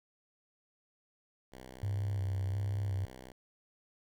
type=tone; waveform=5% pulse; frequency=64 Hz; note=C2; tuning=38 cents flat; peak=-37 dBFS; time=1.52-3.32 s; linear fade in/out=5 ms
type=tone with vibrato; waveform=sine; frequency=98 Hz; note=G2; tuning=in tune; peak=-31 dBFS; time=1.83-3.05 s; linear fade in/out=0 ms; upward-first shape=square; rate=1.4 Hz; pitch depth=36 cents each way
effects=none